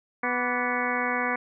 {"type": "harmonic tone with a mistuned harmonic", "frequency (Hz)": 246.9, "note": "B3", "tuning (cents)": 0, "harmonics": [1, 2, 3, 4, 5, 6, 7, 8, 9], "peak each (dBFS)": [-33, -33, -33, -33, -33, -33, -33, -33, -33], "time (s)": [0.23, 1.36], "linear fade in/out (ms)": 5, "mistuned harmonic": 5, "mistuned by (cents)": -92, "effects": []}